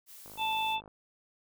blue noise, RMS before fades -50 dBFS, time 0.06-0.77 s, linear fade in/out 50 ms
click train, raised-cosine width 1 ms, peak -37 dBFS, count 33, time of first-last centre 0.26-0.878 s, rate 51.8 Hz
harmonic tone, 880 Hz, A5, in tune, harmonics 1 / 3 / 4, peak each -30 / -35 / -36 dBFS, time 0.37-0.81 s, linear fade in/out 50 ms
effects none

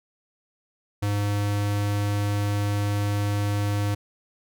square tone, 102.4 Hz, G#2, 24 cents flat, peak -23 dBFS, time 1.02-3.95 s, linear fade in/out 10 ms, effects none

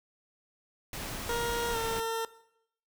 pink noise, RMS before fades -38 dBFS, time 0.93-2 s, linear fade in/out 2 ms
20% pulse tone with pitch glide, 470.9 to 453.3 Hz, A#4 to A#4, +18 to -48 cents, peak -25 dBFS, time 1.29-2.25 s, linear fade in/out 2 ms, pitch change -66 cents, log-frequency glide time 1.72-1.77 s
effects noise-tail reverb RT60 0.7 s tail -17 dB re dry

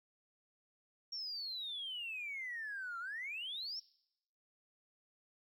triangle exponential two-way sweep, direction down then up, 5588 to 1348 to 5588 Hz, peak -37 dBFS, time 1.12-3.8 s, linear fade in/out 10 ms, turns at 2.99 s, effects noise-tail reverb RT60 0.8 s tail -24 dB re dry + tanh soft clip ceiling -38 dBFS

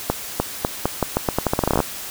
accelerating click train, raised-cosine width 1 ms, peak -3 dBFS, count 19, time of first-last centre 0.1-1.803 s, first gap 300 ms, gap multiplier 0.83, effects white hiss -32 dBFS RMS until 2.1 s

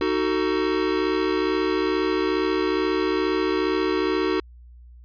square chord, D# diminished, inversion none, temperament just, 311.1 / 373.4 / 448 Hz, D#4 / F#4 / A4, 0 / +16 / +31 cents, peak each -26 / -24 / -28 dBFS, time 0.01-4.4 s, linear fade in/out 2 ms, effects added 60 Hz sine -43 dBFS peak until 5.04 s + resampled to 11025 Hz

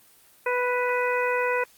harmonic tone with a mistuned harmonic, 493.9 Hz, B4, in tune, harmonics 1 / 2 / 3 / 4 / 5, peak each -25 / -28 / -30 / -31 / -32 dBFS, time 0.46-1.64 s, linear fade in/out 5 ms, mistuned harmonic 5, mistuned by +22 cents, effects white hiss -56 dBFS RMS until 1.77 s + Opus 24 kbps

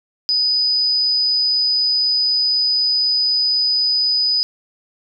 sine tone, 4982 Hz, D#8, 1 cent sharp, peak -14 dBFS, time 0.29-4.43 s, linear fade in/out 0 ms, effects none

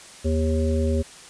harmonic tone with a mistuned harmonic, 79.4 Hz, D#2, 36 cents sharp, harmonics 1 / 3 / 5 / 7, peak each -21 / -26 / -28 / -29 dBFS, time 0.24-1.03 s, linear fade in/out 20 ms, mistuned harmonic 7, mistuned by -31 cents, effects white hiss -44 dBFS RMS until 1.29 s + resampled to 22050 Hz

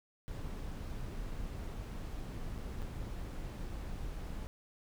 brown noise with dropouts, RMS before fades -41 dBFS, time 0.28-4.47 s, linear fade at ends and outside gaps 0 ms, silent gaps 2.579-2.583 / 2.82-2.826 s, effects none

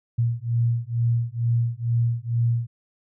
sine beating tone pair, 116.54 / 118.74 Hz, A#2 / A#2, 0 / +32 cents, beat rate 2.2 Hz, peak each -23 dBFS, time 0.18-2.67 s, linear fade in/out 10 ms, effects none

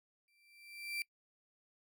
35% pulse tone with exponential growth, 2349 Hz, D7, in tune, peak -33 dBFS, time 0.28-1.02 s, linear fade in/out 1 ms, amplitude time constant 160 ms, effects noise-tail reverb RT60 0.1 s tail -24 dB re dry

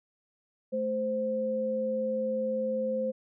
sine tone pair together, 218.7 / 521 Hz, A3 / C5, -10 / -7 cents, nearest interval octave + minor third, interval 1503 cents, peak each -34 / -28 dBFS, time 0.72-3.12 s, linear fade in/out 20 ms, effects none

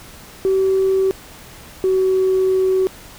sine tone pair in turn, 382.8 / 376.9 Hz, G4 / F#4, -41 / +32 cents, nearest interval unison, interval 27 cents, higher first, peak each -12 dBFS, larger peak neither, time 0.45-1.11 / 1.84-2.87 s, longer second, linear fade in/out 0 ms, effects tanh soft clip ceiling -9 dBFS + pink hiss -40 dBFS RMS until 3.18 s

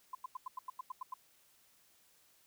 sine tone bursts, 1025 Hz, C6, 36 cents flat, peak -38 dBFS, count 10, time 0.13-1.14 s, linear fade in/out 5 ms, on 20 ms, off 90 ms, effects white hiss -68 dBFS RMS until 2.46 s

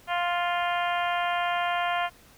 harmonic tone, 350 Hz, F4, 4 cents sharp, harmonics 2 / 3 / 4 / 5 / 6 / 7 / 8 / 9, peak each -27 / -31 / -33 / -35 / -37 / -38 / -39 / -40 dBFS, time 0.07-2.1 s, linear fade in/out 50 ms, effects pink hiss -55 dBFS RMS until 2.37 s

